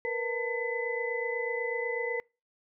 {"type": "tone cluster", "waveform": "sine", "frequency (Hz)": [466.2, 494.3, 901, 2011], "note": ["A#4", "B4", "A5", "B6"], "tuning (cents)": [0, 1, 41, 31], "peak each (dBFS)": [-33, -35, -40, -34], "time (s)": [0.05, 2.2], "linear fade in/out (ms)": 0, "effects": ["noise-tail reverb RT60 0.3 s tail -26 dB re dry"]}